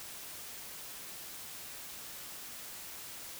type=silence; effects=white hiss -46 dBFS RMS until 3.39 s